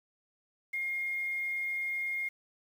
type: tone with quantisation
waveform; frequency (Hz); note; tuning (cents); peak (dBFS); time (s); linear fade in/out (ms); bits
sine; 2134; C7; +34; -31; 0.73-2.29; 10; 9
effects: none